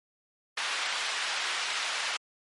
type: band-pass noise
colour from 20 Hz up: white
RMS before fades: -32 dBFS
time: 0.57-2.17 s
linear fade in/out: 5 ms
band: 910 to 3400 Hz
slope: 12 dB/octave
effects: low-pass 12000 Hz 12 dB/octave + MP3 48 kbps